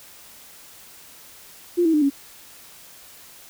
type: tone with pitch steps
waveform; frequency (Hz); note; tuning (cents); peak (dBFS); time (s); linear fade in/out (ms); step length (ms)
sine; 349.2 / 323.9 / 300.5 / 278.8; F4 / E4 / D4 / C#4; 0 / -30 / +40 / +10; -15; 1.77-2.102; 20; 83
effects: white hiss -46 dBFS RMS until 3.49 s